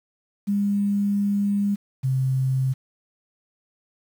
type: tone pair in turn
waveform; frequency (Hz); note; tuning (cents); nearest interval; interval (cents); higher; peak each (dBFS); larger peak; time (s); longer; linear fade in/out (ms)
sine; 202.3 / 131.53; G#3 / C3; -45 / +9; perfect fifth; 746; first; -19; neither; 0.47-1.76 / 2.03-2.74; first; 20
effects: 8-bit